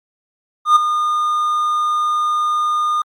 triangle tone with ADSR envelope, 1218 Hz, D#6, 37 cents flat, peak -3 dBFS, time 0.65-3.02 s, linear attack 110 ms, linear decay 11 ms, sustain -10 dB, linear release 4 ms, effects Opus 48 kbps

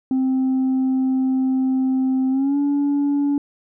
sine tone with pitch glide, 261.6 to 285.3 Hz, C4 to C#4, 0 to +50 cents, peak -14 dBFS, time 0.11-3.38 s, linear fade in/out 2 ms, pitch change +150 cents, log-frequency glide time 2.3-2.57 s, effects tanh soft clip ceiling -15 dBFS

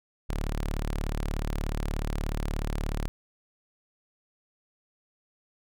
sawtooth tone, 36.71 Hz, D1, in tune, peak -24 dBFS, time 0.29-3.08 s, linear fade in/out 0 ms, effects none

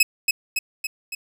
sawtooth tone with echo, 2569 Hz, E7, 45 cents flat, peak -9 dBFS, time 0-0.03 s, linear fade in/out 5 ms, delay 280 ms, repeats 4, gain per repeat -4 dB, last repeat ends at 1.15 s, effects none

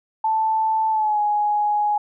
sine tone with pitch glide, 880 to 834.5 Hz, A5 to G#5, 0 to +8 cents, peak -17 dBFS, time 0.24-1.98 s, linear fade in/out 5 ms, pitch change -92 cents, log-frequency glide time 0.9-1.2 s, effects none

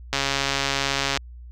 click train, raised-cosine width 0.2 ms, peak -5 dBFS, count 145, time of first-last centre 0.13-1.173 s, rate 138 Hz, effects added 60 Hz sine -38 dBFS peak until 1.51 s

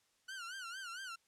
sawtooth tone with vibrato, 1463 Hz, F#6, 20 cents flat, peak -40 dBFS, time 0.28-1.16 s, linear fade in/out 10 ms, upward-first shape sine, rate 4.4 Hz, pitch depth 140 cents each way, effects white hiss -75 dBFS RMS until 1.27 s + low-pass 9000 Hz 12 dB/octave

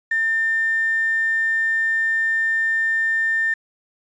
sine tone with quantisation, 1800 Hz, A6, 39 cents sharp, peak -17 dBFS, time 0.11-3.54 s, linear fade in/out 5 ms, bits 7, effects resampled to 16000 Hz

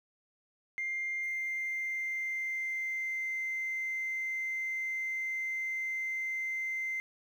sine tone with pitch glide, 2100 to 2079 Hz, C7 to C7, +6 to -12 cents, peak -31 dBFS, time 0.78-7 s, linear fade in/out 0 ms, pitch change -18 cents, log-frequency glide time 1.2-3.43 s, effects tanh soft clip ceiling -28 dBFS + 10-bit

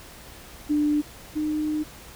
sine tone pair in turn, 296.9 / 305.1 Hz, D4 / D#4, +19 / -34 cents, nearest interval unison, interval 47 cents, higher second, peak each -19 / -23 dBFS, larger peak first, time 0.69-1.02 / 1.35-1.84 s, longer second, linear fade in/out 20 ms, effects added 60 Hz sine -52 dBFS peak until 2.15 s + pink hiss -45 dBFS RMS until 2.15 s

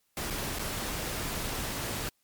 pink noise with dropouts, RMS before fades -34 dBFS, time 0.17-2.09 s, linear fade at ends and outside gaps 1 ms, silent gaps 0.302-0.306 / 0.587-0.593 s, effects white hiss -73 dBFS RMS until 2.23 s + MP3 96 kbps

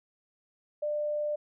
sine tone, 596 Hz, D5, 25 cents sharp, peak -28 dBFS, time 0.82-1.36 s, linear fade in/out 10 ms, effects none

